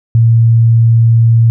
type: tone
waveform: sine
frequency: 115 Hz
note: A#2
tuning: 23 cents flat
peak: -4 dBFS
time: 0.15-1.5 s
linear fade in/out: 0 ms
effects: none